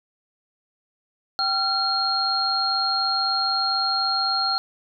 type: tone cluster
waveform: sine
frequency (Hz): 780 / 1372 / 4249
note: G5 / F6 / C8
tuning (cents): -9 / -31 / +26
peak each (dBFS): -27 / -26 / -22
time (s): 1.39-4.58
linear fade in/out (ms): 0
effects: none